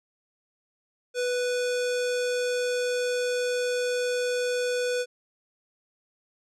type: tone with low-pass filter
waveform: square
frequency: 493.9 Hz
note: B4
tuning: in tune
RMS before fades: -27 dBFS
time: 1.14-5.06 s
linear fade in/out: 50 ms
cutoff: 7600 Hz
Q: 1.4
effects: none